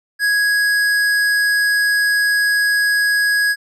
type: tone with hard clipping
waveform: sine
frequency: 1661.2 Hz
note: G#6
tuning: in tune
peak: -15 dBFS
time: 0.19-3.56 s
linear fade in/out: 50 ms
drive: 13 dB
effects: none